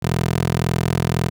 15% pulse tone with high-pass filter, 41.89 Hz, E1, 29 cents sharp, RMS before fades -20 dBFS, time 0.02-1.3 s, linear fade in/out 20 ms, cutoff 130 Hz, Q 1.2, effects none

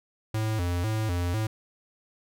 square tone with vibrato, 98 Hz, G2, in tune, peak -26 dBFS, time 0.34-1.47 s, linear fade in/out 5 ms, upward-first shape square, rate 2 Hz, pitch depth 190 cents each way, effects none

